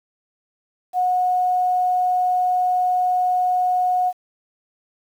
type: tone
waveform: sine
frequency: 729 Hz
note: F#5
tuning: 26 cents flat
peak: -16 dBFS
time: 0.93-4.13 s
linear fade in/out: 50 ms
effects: 8-bit